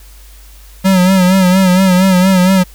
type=tone with vibrato; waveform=square; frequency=186.1 Hz; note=F#3; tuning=10 cents sharp; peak=-7 dBFS; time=0.84-2.64 s; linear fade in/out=20 ms; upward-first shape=sine; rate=4.3 Hz; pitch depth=63 cents each way; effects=added 50 Hz sine -35 dBFS peak until 2.74 s + white hiss -43 dBFS RMS until 2.74 s